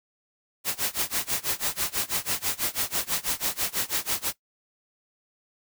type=noise with tremolo; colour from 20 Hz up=white; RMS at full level=-25 dBFS; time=0.64-4.33 s; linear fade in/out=50 ms; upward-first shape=sine; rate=6.1 Hz; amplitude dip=95%; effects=noise-tail reverb RT60 0.1 s tail -17 dB re dry